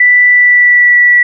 sine tone with pitch glide, 1975.5 to 1950.6 Hz, B6 to B6, 0 to -22 cents, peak -3 dBFS, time 0-1.23 s, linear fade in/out 5 ms, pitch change -22 cents, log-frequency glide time 0.27-0.98 s, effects none

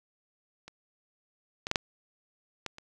clicks, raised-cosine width 0.2 ms, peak -28 / -17 / -9 / -7 / -17 / -28 dBFS, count 6, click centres 0.68 / 1.669 / 1.714 / 1.758 / 2.663 / 2.784 s, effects none

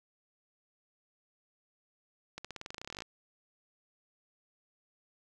accelerating click train, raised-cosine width 0.2 ms, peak -24 dBFS, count 19, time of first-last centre 2.38-3.021 s, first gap 66 ms, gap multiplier 0.92, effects none

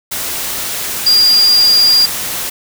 sine tone in noise, 4805 Hz, D8, 39 cents sharp, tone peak -6 dBFS, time 1.06-2.06 s, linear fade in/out 10 ms, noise white, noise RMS -20 dBFS, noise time 0.11-2.5 s, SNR +11 dB, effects none

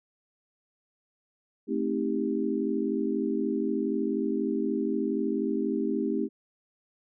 sine chord, A half-diminished seventh, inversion none, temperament just, 220 / 264 / 316.8 / 396 Hz, A3 / C4 / Eb4 / G4, 0 / +16 / +31 / +18 cents, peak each -31 dBFS, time 1.67-6.29 s, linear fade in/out 50 ms, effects none

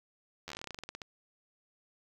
slowing click train, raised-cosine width 0.2 ms, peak -24 dBFS, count 18, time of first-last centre 0.48-1.018 s, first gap 11 ms, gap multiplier 1.12, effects 9-bit

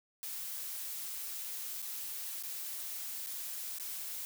blue noise with dropouts, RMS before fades -41 dBFS, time 0.23-4.25 s, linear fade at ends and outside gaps 0 ms, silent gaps 1.819-1.825 / 2.426-2.435 / 3.263-3.27 / 3.785-3.798 s, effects none

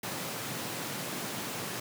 pink high-pass noise, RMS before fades -37 dBFS, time 0.03-1.8 s, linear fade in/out 5 ms, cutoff 110 Hz, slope 48 dB/octave, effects none

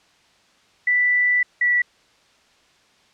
sine tone pair in turn, 1975.5 / 1952.8 Hz, B6 / B6, 0 / -20 cents, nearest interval unison, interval 20 cents, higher first, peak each -15 dBFS, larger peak neither, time 0.87-1.43 / 1.61-1.82 s, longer first, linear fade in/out 5 ms, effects white hiss -57 dBFS RMS until 3.13 s + low-pass 5000 Hz 12 dB/octave

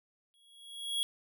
square tone with exponential growth, 3322 Hz, G#7, in tune, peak -28 dBFS, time 0.34-1.03 s, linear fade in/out 0 ms, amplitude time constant 150 ms, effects none

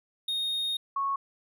triangle / sine tone pair in turn, 3709 / 1102.7 Hz, A#7 / C#6, -9 / -9 cents, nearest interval octave + major sixth, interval 2100 cents, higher first, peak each -26 dBFS, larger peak neither, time 0.28-0.77 / 0.96-1.16 s, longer first, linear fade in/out 5 ms, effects none

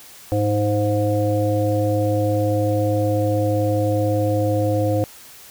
harmonic tone with a mistuned harmonic, 104.4 Hz, G#2, 10 cents sharp, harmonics 1 / 3 / 5 / 7, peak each -20 / -23 / -21 / -28 dBFS, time 0.32-5.04 s, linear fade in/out 0 ms, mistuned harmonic 7, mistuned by -26 cents, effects white hiss -43 dBFS RMS until 5.5 s

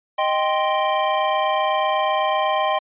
square chord, C minor, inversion first, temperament equal, 622.3 / 784 / 1046.5 Hz, Eb5 / G5 / C6, 0 / 0 / 0 cents, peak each -23 dBFS, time 0.18-2.79 s, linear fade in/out 10 ms, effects resampled to 8000 Hz

